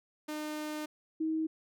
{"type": "tone pair in turn", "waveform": ["sawtooth", "sine"], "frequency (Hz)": [304, 317.6], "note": ["D#4", "D#4"], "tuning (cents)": [-40, 36], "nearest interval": "minor second", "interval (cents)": 76, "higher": "second", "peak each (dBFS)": [-32, -29], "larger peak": "second", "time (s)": [[0.28, 0.86], [1.2, 1.47]], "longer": "first", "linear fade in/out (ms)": 10, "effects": []}